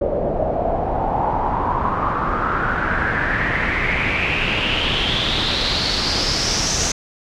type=noise with low-pass filter sweep; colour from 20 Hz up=pink; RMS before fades=-20 dBFS; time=0.01-6.92 s; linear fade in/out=5 ms; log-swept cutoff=550 to 6300 Hz; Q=5.6; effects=none